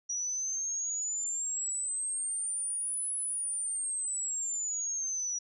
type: exponential two-way sweep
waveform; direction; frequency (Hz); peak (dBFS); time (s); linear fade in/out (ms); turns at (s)
sine; up then down; 5790 to 10240 to 5790; -31; 0.09-5.39; 10; 3.14
effects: none